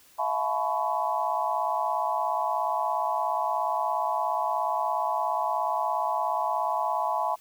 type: tone cluster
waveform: sine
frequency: 653 / 710 / 859 / 1000 / 1110 Hz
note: E5 / F5 / A5 / B5 / C#6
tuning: -17 / +28 / -42 / +21 / +2 cents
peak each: -32 / -33 / -29 / -29 / -34 dBFS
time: 0.18-7.36 s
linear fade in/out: 20 ms
effects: white hiss -57 dBFS RMS until 7.4 s